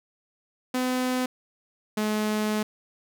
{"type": "tone pair in turn", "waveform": "sawtooth", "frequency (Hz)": [253.7, 213.3], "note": ["B3", "G#3"], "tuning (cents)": [47, 46], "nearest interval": "minor third", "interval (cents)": 301, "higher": "first", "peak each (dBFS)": -20, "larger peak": "neither", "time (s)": [[0.74, 1.26], [1.97, 2.63]], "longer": "second", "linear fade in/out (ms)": 5, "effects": []}